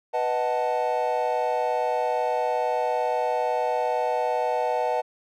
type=chord; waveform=triangle; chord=B dominant seventh; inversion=none; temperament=equal; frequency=493.9 / 622.3 / 740 / 880 Hz; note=B4 / D#5 / F#5 / A5; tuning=0 / 0 / 0 / 0 cents; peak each=-26 dBFS; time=0.13-5.02 s; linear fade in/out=20 ms; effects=none